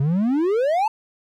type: exponential sweep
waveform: triangle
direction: up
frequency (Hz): 131.9 to 906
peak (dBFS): -15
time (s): 0-0.88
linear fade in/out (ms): 5
effects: none